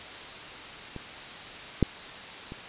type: clicks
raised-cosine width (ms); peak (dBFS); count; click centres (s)
3; -25 / -7 / -26; 3; 0.963 / 1.827 / 2.521
effects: white hiss -41 dBFS RMS until 2.68 s + resampled to 8000 Hz